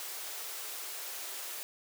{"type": "high-pass noise", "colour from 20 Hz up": "white", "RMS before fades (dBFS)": -41, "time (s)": [0, 1.63], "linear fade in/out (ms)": 0, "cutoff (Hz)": 350, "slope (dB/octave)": 48, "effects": []}